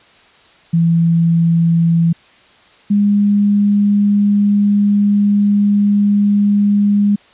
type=tone pair in turn; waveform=sine; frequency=167.2 / 204.1 Hz; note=E3 / G#3; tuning=+25 / -30 cents; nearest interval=minor third; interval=345 cents; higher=second; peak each=-9 dBFS; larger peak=neither; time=0.73-2.13 / 2.9-7.16 s; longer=second; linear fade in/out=10 ms; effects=white hiss -47 dBFS RMS until 7.33 s + resampled to 8000 Hz